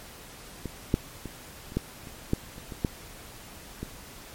clicks, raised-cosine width 3 ms, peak -20 / -8 / -23 / -29 / -12 / -29 / -10 / -29 / -24 / -11 / -20 dBFS, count 11, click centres 0.657 / 0.941 / 1.257 / 1.721 / 1.77 / 2.072 / 2.334 / 2.581 / 2.722 / 2.848 / 3.83 s, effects pink hiss -46 dBFS RMS until 4.34 s + MP3 64 kbps

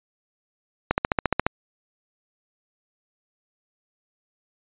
click train, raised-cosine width 0.5 ms, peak -4 dBFS, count 9, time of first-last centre 0.91-1.466 s, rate 14.4 Hz, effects resampled to 8000 Hz

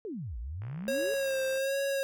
sine exponential two-way sweep, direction down then up, 466.2 to 52.4 to 466.2 Hz, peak -35 dBFS, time 0.05-1.14 s, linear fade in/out 0 ms, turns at 0.38 s
click train, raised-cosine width 0.5 ms, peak -36 dBFS, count 62, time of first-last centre 0.62-1.573 s, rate 64 Hz
square tone with vibrato, 541 Hz, C#5, 42 cents flat, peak -29 dBFS, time 0.88-2.03 s, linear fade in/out 0 ms, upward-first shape sine, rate 1.3 Hz, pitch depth 40 cents each way
effects none

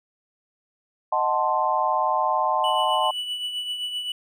sine chord, D# diminished seventh, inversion none, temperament equal, 622.3 / 740 / 880 / 1046.5 Hz, D#5 / F#5 / A5 / C6, 0 / 0 / 0 / 0 cents, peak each -27 / -26 / -24 / -24 dBFS, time 1.12-3.11 s, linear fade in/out 5 ms
triangle tone with tremolo, 2960 Hz, F#7, in tune, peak -23 dBFS, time 2.64-4.12 s, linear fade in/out 2 ms, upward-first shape triangle, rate 7.7 Hz, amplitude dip 55%
effects none

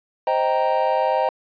triangle chord, C minor seventh, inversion none, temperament equal with one note detuned, 523.3 / 624.4 / 784 / 932.3 Hz, C5 / Eb5 / G5 / Bb5, 0 / +6 / 0 / 0 cents, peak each -21 dBFS, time 0.27-1.29 s, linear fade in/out 2 ms, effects resampled to 11025 Hz

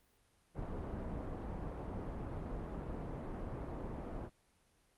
pink low-pass noise, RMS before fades -42 dBFS, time 0.54-4.3 s, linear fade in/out 50 ms, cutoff 800 Hz, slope 12 dB/octave, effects pink hiss -72 dBFS RMS until 4.97 s + Opus 32 kbps

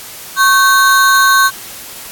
square ring-modulated tone, 1318.5 Hz, E6, in tune, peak -4 dBFS, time 0.36-1.51 s, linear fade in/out 50 ms, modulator 221 Hz, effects white hiss -30 dBFS RMS until 2.11 s + AAC 64 kbps

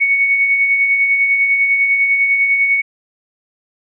sine tone with tremolo, 2223 Hz, C#7, 4 cents sharp, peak -9 dBFS, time 0-2.82 s, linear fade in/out 20 ms, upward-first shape sine, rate 10 Hz, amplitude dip 40%, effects none

